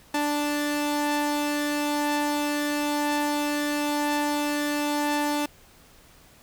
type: tone pair together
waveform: sawtooth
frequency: 293.7 / 880.1 Hz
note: D4 / A5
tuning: 0 / 0 cents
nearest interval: octave + perfect fifth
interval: 1900 cents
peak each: -21 / -26 dBFS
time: 0.14-5.46 s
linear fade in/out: 5 ms
effects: pink hiss -54 dBFS RMS until 6.42 s